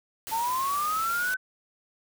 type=noise; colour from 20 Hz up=white; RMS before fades=-37 dBFS; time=0.27-1.34 s; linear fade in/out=0 ms
type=linear sweep; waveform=sine; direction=up; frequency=879 to 1533 Hz; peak=-25 dBFS; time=0.31-1.37 s; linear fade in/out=20 ms
effects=none